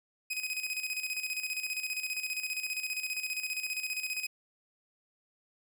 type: tone with tremolo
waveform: sawtooth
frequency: 2516 Hz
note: D#7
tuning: 19 cents sharp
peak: -28 dBFS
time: 0.3-4.27 s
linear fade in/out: 10 ms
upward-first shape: square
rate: 15 Hz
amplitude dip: 60%
effects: none